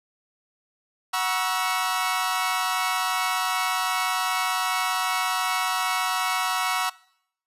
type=chord; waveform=sawtooth; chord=F# dominant seventh; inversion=none; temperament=equal with one note detuned; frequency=740 / 956.9 / 1108.7 / 1318.5 Hz; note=F#5 / A#5 / C#6 / E6; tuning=0 / +45 / 0 / 0 cents; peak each=-25 dBFS; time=1.13-6.9 s; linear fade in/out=10 ms; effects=noise-tail reverb RT60 0.7 s tail -22 dB re dry + resampled to 32000 Hz